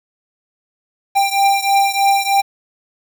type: beating tone pair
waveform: square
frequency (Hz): 790 / 793.2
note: G5 / G5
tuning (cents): +13 / +20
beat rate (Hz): 3.2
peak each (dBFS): -15 / -17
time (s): 1.15-2.42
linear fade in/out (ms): 20
effects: 7-bit